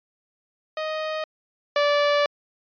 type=tone pair in turn; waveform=sawtooth; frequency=624 / 581 Hz; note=D#5 / D5; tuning=+5 / -19 cents; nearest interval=minor second; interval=124 cents; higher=first; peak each=-22 / -14 dBFS; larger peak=second; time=0.77-1.24 / 1.76-2.26 s; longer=second; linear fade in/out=2 ms; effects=resampled to 11025 Hz